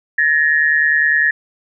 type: tone pair together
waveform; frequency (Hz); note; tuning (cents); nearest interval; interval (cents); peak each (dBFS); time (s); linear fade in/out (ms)
sine; 1714.9 / 1864.7; A6 / A#6; -45 / 0; minor second; 145; -14; 0.18-1.31; 5
effects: none